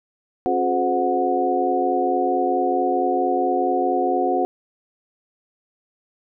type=tone cluster; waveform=sine; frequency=270 / 359 / 423.5 / 516 / 733 Hz; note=C#4 / F4 / G#4 / C5 / F#5; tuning=-45 / +48 / +34 / -24 / -16 cents; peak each=-26 / -23 / -27 / -26 / -21 dBFS; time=0.46-4.45 s; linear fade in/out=0 ms; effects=none

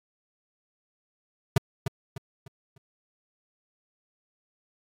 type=tone with echo; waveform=square; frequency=133.8 Hz; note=C3; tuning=39 cents sharp; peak=-16 dBFS; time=1.56-1.58 s; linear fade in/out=5 ms; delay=300 ms; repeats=4; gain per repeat=-9 dB; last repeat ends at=2.78 s; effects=AAC 48 kbps

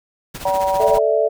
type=noise with tremolo; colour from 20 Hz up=pink; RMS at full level=-30 dBFS; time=0.34-0.99 s; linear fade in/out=10 ms; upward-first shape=sine; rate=15 Hz; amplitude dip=70%
type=harmonic tone; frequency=191.1 Hz; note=G3; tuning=44 cents flat; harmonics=3 / 4 / 5; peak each=-19 / -21 / -20 dBFS; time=0.45-0.99 s; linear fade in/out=5 ms
type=chord; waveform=sine; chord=A suspended fourth; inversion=none; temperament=equal; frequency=440 / 587.3 / 659.3 Hz; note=A4 / D5 / E5; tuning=0 / 0 / 0 cents; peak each=-18 dBFS; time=0.79-1.29 s; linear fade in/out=20 ms
effects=none

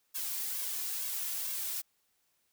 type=noise with flanger; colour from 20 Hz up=blue; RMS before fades=-36 dBFS; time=0.14-1.82 s; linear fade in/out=20 ms; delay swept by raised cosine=1.8 to 2.9 ms; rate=2.2 Hz; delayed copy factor=+0.7; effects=white hiss -75 dBFS RMS until 2.52 s

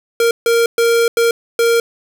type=tone bursts at uneven times; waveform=square; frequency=465.2 Hz; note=A#4; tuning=4 cents flat; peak=-11 dBFS; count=5; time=0.2-0.31 / 0.46-0.66 / 0.78-1.08 / 1.17-1.31 / 1.59-1.8 s; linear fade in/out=2 ms; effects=none

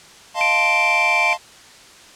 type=chord; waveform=square; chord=F dominant seventh; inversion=third; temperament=equal; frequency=622.3 / 698.5 / 880 / 1046.5 Hz; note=Eb5 / F5 / A5 / C6; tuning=0 / 0 / 0 / 0 cents; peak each=-29 / -24 / -24 / -26 dBFS; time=0.34-1.38 s; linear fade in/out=50 ms
type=tone; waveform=sine; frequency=2349 Hz; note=D7; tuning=in tune; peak=-16 dBFS; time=0.41-1.33 s; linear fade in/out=0 ms
effects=white hiss -44 dBFS RMS until 2.15 s + low-pass 7000 Hz 12 dB/octave

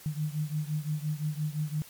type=beating tone pair; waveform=sine; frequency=150 / 155.8 Hz; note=D3 / D#3; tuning=+37 / +3 cents; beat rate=5.8 Hz; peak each=-31 / -33 dBFS; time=0.06-1.82 s; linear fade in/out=0 ms; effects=white hiss -51 dBFS RMS until 1.89 s + MP3 96 kbps

